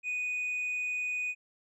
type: tone with tanh clipping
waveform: sine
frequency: 2482 Hz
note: D#7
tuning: 5 cents flat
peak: -31 dBFS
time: 0.03-1.35 s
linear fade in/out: 50 ms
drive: 1 dB
effects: none